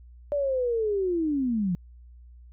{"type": "linear sweep", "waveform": "sine", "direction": "down", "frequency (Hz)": [587.3, 168], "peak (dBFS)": -23, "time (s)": [0.32, 1.75], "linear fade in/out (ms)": 0, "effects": ["added 60 Hz sine -46 dBFS peak until 2.52 s"]}